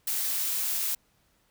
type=noise; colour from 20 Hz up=blue; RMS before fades=-29 dBFS; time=0.07-0.95 s; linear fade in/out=5 ms; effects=pink hiss -68 dBFS RMS until 1.5 s